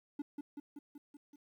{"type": "tone with echo", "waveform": "triangle", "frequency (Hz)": 290, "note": "D4", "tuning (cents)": -22, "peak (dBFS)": -34, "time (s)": [0.19, 0.22], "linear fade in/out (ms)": 5, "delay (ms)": 190, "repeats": 6, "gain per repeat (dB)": -3, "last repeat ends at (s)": 1.36, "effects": ["12-bit"]}